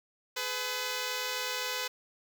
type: tone pair together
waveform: 5% pulse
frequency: 423.8 / 503 Hz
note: G#4 / B4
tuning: +35 / +32 cents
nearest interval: minor third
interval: 297 cents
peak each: -28 / -21 dBFS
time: 0.36-1.88 s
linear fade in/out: 10 ms
effects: none